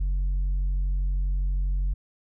sine tone with tanh clipping, 46.25 Hz, F#1, in tune, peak -23 dBFS, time 0-1.94 s, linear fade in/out 10 ms, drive 3 dB, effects none

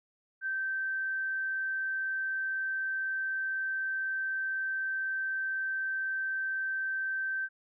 sine tone, 1554 Hz, G6, 16 cents flat, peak -30 dBFS, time 0.41-7.49 s, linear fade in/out 50 ms, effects none

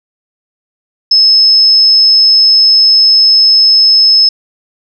sine tone, 5200 Hz, E8, 24 cents flat, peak -3 dBFS, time 1.11-4.29 s, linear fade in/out 5 ms, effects none

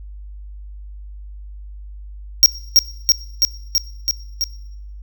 square tone with echo, 5588 Hz, F8, in tune, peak -5 dBFS, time 2.43-2.46 s, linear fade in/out 0 ms, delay 330 ms, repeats 6, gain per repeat -2 dB, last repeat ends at 4.44 s, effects noise-tail reverb RT60 0.9 s tail -20 dB re dry + added 50 Hz sine -32 dBFS peak until 5.02 s

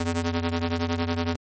sawtooth ring-modulated tone, 169.4 Hz, E3, 48 cents sharp, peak -17 dBFS, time 0-1.36 s, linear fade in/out 5 ms, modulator 79.3 Hz, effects MP3 32 kbps

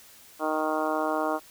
harmonic tone, 155.56 Hz, D#3, in tune, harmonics 2 / 3 / 4 / 5 / 6 / 7 / 8 / 9, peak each -31 / -34 / -30 / -32 / -35 / -33 / -36 / -37 dBFS, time 0.39-1.4 s, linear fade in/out 50 ms, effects white hiss -52 dBFS RMS until 1.5 s

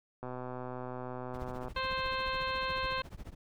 click train, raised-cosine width 1 ms, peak -27 dBFS, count 184, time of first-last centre 0.23-1.682 s, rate 126 Hz
brown noise with tremolo, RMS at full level -40 dBFS, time 1.33-3.35 s, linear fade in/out 20 ms, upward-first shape triangle, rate 14 Hz, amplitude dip 100%
harmonic tone, 523.3 Hz, C5, in tune, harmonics 1 / 2 / 3 / 4 / 5 / 6 / 7 / 8, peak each -39 / -35 / -39 / -45 / -41 / -45 / -47 / -43 dBFS, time 1.76-3.02 s, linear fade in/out 5 ms
effects none

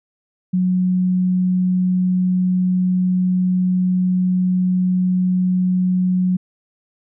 sine tone, 183 Hz, F#3, 19 cents flat, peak -14 dBFS, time 0.53-6.37 s, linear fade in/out 10 ms, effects none

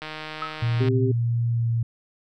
click train, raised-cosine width 0.3 ms, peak -18 dBFS, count 135, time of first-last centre 0.02-0.885 s, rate 155 Hz
sine tone with exponential decay, 1287 Hz, E6, 42 cents flat, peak -24 dBFS, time 0.42-0.64 s, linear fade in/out 1 ms, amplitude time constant 46 ms
sine tone with pitch glide, 117.5 to 115.88 Hz, A#2 to A#2, +14 to -10 cents, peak -20 dBFS, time 0.62-1.83 s, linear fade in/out 5 ms, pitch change -24 cents, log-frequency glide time 1.49-1.69 s
harmonic tone, 130.81 Hz, C3, in tune, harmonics 1 / 2 / 3, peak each -28 / -26 / -24 dBFS, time 0.8-1.12 s, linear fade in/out 10 ms
effects none

